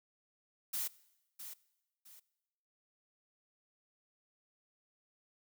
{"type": "noise with echo", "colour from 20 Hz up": "blue", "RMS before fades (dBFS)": -37, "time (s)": [0.73, 0.88], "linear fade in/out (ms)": 10, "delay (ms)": 660, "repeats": 2, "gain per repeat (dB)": -10, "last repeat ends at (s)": 2.2, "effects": ["noise-tail reverb RT60 1.0 s tail -21 dB re dry"]}